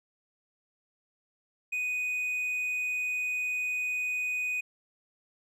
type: tone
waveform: triangle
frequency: 2489 Hz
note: D#7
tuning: in tune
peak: -27 dBFS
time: 1.72-4.61 s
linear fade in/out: 10 ms
effects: none